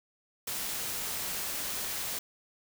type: noise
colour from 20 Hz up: white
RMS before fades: -35 dBFS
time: 0.47-2.19 s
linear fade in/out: 5 ms
effects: none